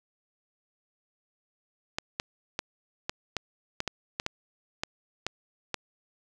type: clicks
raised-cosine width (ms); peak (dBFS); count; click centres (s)
0.2; -12; 12; 1.985 / 2.199 / 2.591 / 3.095 / 3.367 / 3.804 / 3.877 / 4.199 / 4.264 / 4.835 / 5.266 / 5.743
effects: none